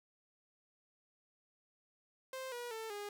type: tone with pitch steps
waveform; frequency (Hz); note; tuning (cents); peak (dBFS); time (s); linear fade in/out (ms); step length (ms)
sawtooth; 523.3 / 482.6 / 445.2 / 410.6; C5 / B4 / A4 / G#4; 0 / -40 / +20 / -20; -38; 2.33-3.09; 2; 190
effects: none